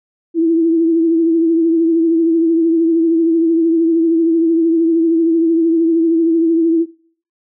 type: tone with vibrato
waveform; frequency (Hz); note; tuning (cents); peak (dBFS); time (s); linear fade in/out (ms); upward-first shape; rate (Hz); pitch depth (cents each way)
sine; 329.6; E4; 0; -10; 0.34-6.86; 50; triangle; 13; 51
effects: noise-tail reverb RT60 0.5 s tail -20 dB re dry